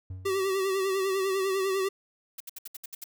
triangle tone with exponential decay, 93 Hz, F#2, 9 cents sharp, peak -31 dBFS, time 0.1-0.61 s, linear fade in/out 5 ms, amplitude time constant 110 ms
square tone with vibrato, 384.9 Hz, G4, 32 cents flat, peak -26 dBFS, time 0.25-1.89 s, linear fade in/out 10 ms, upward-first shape sine, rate 10 Hz, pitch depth 48 cents each way
blue noise bursts, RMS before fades -39 dBFS, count 8, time 2.38-3.041 s, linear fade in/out 5 ms, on 24 ms, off 67 ms
effects none

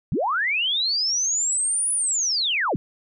sine linear two-way sweep, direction up then down, 97.8 to 9956 to 97.8 Hz, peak -20 dBFS, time 0.12-2.76 s, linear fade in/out 0 ms, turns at 1.92 s, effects none

